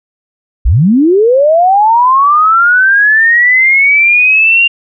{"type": "linear sweep", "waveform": "sine", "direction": "up", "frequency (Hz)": [42.01, 2794], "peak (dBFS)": -4, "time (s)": [0.65, 4.68], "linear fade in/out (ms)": 10, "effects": []}